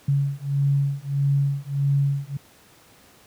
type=beating tone pair; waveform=sine; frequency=139.3 / 140.9 Hz; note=C#3 / C#3; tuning=+9 / +29 cents; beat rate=1.6 Hz; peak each=-22 dBFS; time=0.08-2.37 s; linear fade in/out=5 ms; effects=pink hiss -53 dBFS RMS until 3.26 s + high-pass 80 Hz 12 dB/octave